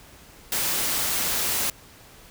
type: noise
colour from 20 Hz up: white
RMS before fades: -25 dBFS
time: 0.52-1.7 s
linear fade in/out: 2 ms
effects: pink hiss -49 dBFS RMS until 2.3 s